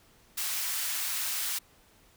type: high-pass noise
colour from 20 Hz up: white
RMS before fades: -32 dBFS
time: 0.37-1.59 s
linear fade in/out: 10 ms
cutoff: 1200 Hz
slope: 12 dB/octave
effects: pink hiss -61 dBFS RMS until 2.16 s

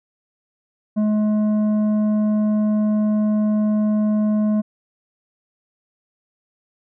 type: tone with tanh clipping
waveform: triangle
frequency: 212.3 Hz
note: G#3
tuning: 38 cents sharp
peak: -17 dBFS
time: 0.96-4.62 s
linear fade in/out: 20 ms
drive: 12 dB
effects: none

